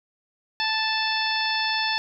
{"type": "harmonic tone", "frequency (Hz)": 879, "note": "A5", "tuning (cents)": -2, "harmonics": [1, 2, 3, 4, 5, 6], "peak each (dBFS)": [-28, -28, -30, -30, -30, -31], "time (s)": [0.6, 1.98], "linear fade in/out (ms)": 0, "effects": []}